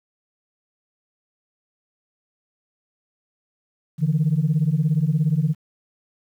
sine beating tone pair, 146.1 / 163.1 Hz, D3 / E3, -9 / -18 cents, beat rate 17 Hz, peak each -19 / -19 dBFS, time 3.98-5.55 s, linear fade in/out 50 ms, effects tanh soft clip ceiling -11 dBFS + 9-bit

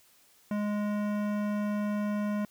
sine tone with hard clipping, 207.7 Hz, G#3, in tune, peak -30 dBFS, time 0.51-2.45 s, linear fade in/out 2 ms, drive 16 dB, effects white hiss -62 dBFS RMS until 2.5 s

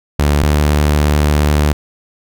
sawtooth tone pair in turn, 73 / 74.28 Hz, D2 / D2, -10 / +20 cents, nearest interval unison, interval 30 cents, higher second, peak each -6 dBFS, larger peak neither, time 0.19-0.43 / 0.43-1.73 s, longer second, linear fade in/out 5 ms, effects none

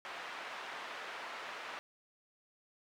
pink band-pass noise, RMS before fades -45 dBFS, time 0.05-1.79 s, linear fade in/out 0 ms, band 810 to 2500 Hz, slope 12 dB/octave, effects none

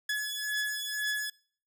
sawtooth beating tone pair, 1700 / 1702 Hz, G#6 / G#6, +40 / +42 cents, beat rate 2 Hz, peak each -30 dBFS, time 0.09-1.3 s, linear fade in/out 5 ms, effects noise-tail reverb RT60 0.5 s tail -24 dB re dry

